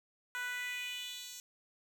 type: tone with high-pass filter sweep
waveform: 10% pulse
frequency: 493.9 Hz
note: B4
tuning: in tune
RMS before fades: -41 dBFS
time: 0.35-1.4 s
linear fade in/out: 0 ms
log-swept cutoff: 1300 to 5200 Hz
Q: 3.1
effects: none